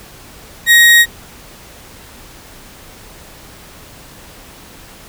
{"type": "tone", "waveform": "35% pulse", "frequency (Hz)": 1883, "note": "A#6", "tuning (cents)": 17, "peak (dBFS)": -3, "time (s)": [0.66, 1.06], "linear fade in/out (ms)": 50, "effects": ["pink hiss -38 dBFS RMS until 5.08 s"]}